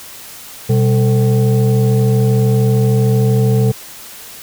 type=tone with frequency modulation; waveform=sine; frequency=123.47 Hz; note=B2; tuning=in tune; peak=-9 dBFS; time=0.69-3.72 s; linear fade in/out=10 ms; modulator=320 Hz; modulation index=0.82; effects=white hiss -34 dBFS RMS until 4.42 s